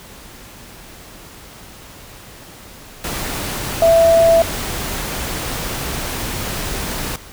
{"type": "tone in noise", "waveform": "sine", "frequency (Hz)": 664, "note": "E5", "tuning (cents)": 12, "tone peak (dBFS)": -8, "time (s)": [3.82, 4.42], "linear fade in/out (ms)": 2, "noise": "pink", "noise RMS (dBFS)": -24, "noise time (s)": [3.04, 7.16], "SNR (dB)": 13, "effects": ["pink hiss -39 dBFS RMS until 7.32 s"]}